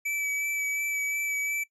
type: tone with vibrato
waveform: square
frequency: 2300 Hz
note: D7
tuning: 37 cents flat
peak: -28 dBFS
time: 0.05-1.64 s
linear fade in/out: 10 ms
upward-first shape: sine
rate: 2.8 Hz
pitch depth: 16 cents each way
effects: noise-tail reverb RT60 0.1 s tail -19 dB re dry + resampled to 32000 Hz